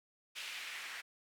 white noise with band-pass filter sweep, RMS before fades -45 dBFS, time 0.35-1.02 s, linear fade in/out 20 ms, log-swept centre 2700 to 1800 Hz, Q 1.9, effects none

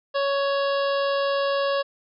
harmonic tone, 557 Hz, C#5, 8 cents sharp, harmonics 1 / 2 / 3 / 5 / 6 / 7 / 8 / 9, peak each -22 / -28 / -32 / -36 / -38 / -39 / -40 / -41 dBFS, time 0.14-1.83 s, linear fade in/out 20 ms, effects none

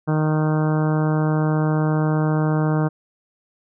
harmonic tone, 154.7 Hz, D#3, 10 cents flat, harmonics 1 / 2 / 3 / 4 / 5 / 6 / 7 / 8 / 9 / 10, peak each -18 / -24 / -28 / -30 / -32 / -34 / -35 / -36 / -37 / -38 dBFS, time 0.07-2.89 s, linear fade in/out 20 ms, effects none

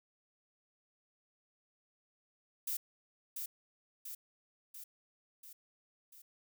violet noise with echo, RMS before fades -37 dBFS, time 2.67-2.77 s, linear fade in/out 5 ms, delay 690 ms, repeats 5, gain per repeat -4 dB, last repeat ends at 6.22 s, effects none

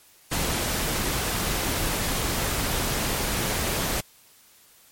pink noise, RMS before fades -26 dBFS, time 0.31-4.01 s, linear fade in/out 10 ms, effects white hiss -55 dBFS RMS until 4.91 s + MP3 64 kbps

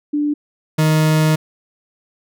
sine / 40% pulse tone pair in turn, 294.4 / 155.95 Hz, D4 / D#3, +4 / +4 cents, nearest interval major seventh, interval 1100 cents, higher first, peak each -15 / -11 dBFS, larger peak second, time 0.13-0.34 / 0.78-1.36 s, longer second, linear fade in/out 10 ms, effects none

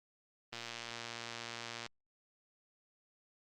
click train, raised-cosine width 0.2 ms, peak -25 dBFS, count 157, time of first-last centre 0.53-1.863 s, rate 117 Hz, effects Opus 24 kbps

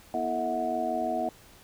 sine tone cluster, 243.2 / 327.8 / 436.4 / 644 / 730 Hz, B3 / E4 / A4 / E5 / F#5, -26 / -10 / -14 / -41 / -24 cents, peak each -35 / -36 / -39 / -31 / -30 dBFS, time 0.14-1.29 s, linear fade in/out 2 ms, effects pink hiss -54 dBFS RMS until 1.63 s

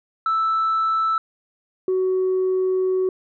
sine tone pair in turn, 1318.5 / 373.4 Hz, E6 / F#4, 0 / +16 cents, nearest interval octave + minor seventh, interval 2184 cents, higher first, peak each -16 dBFS, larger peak neither, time 0.26-1.18 / 1.88-3.09 s, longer second, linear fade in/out 2 ms, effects tanh soft clip ceiling -15 dBFS

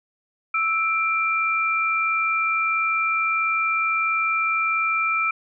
sine tone pair together, 1318.5 / 2363 Hz, E6 / D7, 0 / +10 cents, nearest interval minor seventh, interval 1010 cents, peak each -22 / -22 dBFS, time 0.54-5.31 s, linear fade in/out 5 ms, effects none

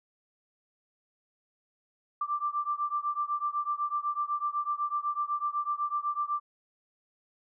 sine beating tone pair, 1174.7 / 1182.7 Hz, D6 / D6, 0 / +12 cents, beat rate 8 Hz, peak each -31 / -32 dBFS, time 2.21-6.4 s, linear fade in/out 5 ms, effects none

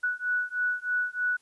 sine beating tone pair, 1474 / 1477.2 Hz, F#6 / F#6, -7 / -3 cents, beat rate 3.2 Hz, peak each -29 dBFS, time 0.03-1.37 s, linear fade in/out 10 ms, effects white hiss -66 dBFS RMS until 1.41 s + resampled to 24000 Hz

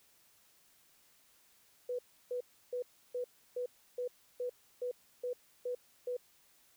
sine tone bursts, 493.9 Hz, B4, in tune, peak -34 dBFS, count 11, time 1.89-6.168 s, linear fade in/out 5 ms, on 98 ms, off 320 ms, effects white hiss -67 dBFS RMS until 6.76 s

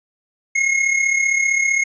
square tone with amplitude modulation, 2160 Hz, C#7, 45 cents flat, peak -13 dBFS, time 0.55-1.84 s, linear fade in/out 10 ms, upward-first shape sine, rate 35.4 Hz, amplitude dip 60%, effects resampled to 16000 Hz

